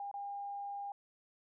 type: tone with dropouts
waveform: sine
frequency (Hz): 805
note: G5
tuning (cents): +46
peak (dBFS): -39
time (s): 0-0.92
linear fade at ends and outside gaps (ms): 2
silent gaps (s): 0.114-0.14
effects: none